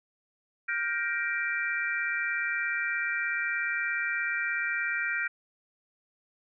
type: chord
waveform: sine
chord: G minor seventh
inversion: third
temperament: just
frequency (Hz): 1411.2 / 1568 / 1881.6 / 2352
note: F6 / G6 / Bb6 / D7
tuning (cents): +18 / 0 / +16 / +2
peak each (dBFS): -33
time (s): 0.68-5.28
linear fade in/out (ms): 10
effects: none